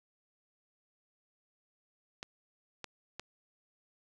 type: clicks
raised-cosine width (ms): 0.2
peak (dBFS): -23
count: 3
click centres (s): 2.229 / 2.843 / 3.196
effects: none